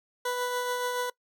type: tone with tremolo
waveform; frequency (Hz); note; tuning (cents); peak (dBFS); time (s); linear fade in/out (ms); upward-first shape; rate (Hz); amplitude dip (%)
20% pulse; 493.9; B4; 0; -22; 0.25-1.1; 5; triangle; 7; 35
effects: noise-tail reverb RT60 0.1 s tail -22 dB re dry